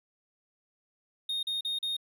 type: tone bursts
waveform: triangle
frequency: 3700 Hz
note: A#7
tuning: 14 cents flat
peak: -28 dBFS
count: 4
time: 1.29-1.967 s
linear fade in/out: 5 ms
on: 140 ms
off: 39 ms
effects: none